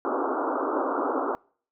pink band-pass noise, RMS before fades -27 dBFS, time 0.05-1.35 s, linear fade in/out 0 ms, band 260 to 1400 Hz, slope 96 dB/octave, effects noise-tail reverb RT60 0.5 s tail -26 dB re dry

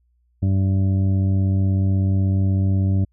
harmonic tone, 96.3 Hz, G2, 30 cents flat, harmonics 1 / 2 / 3 / 4 / 6 / 7, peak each -16 / -24 / -30 / -40 / -41 / -45 dBFS, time 0.42-3.05 s, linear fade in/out 10 ms, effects added 60 Hz sine -60 dBFS peak until 3.12 s

